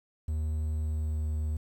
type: tone with pitch glide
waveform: triangle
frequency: 77.78 to 77.24 Hz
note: D#2 to D#2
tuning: 0 to -12 cents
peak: -26 dBFS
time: 0.28-1.57 s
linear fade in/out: 5 ms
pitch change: -12 cents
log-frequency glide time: 0.75-1.26 s
effects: 10-bit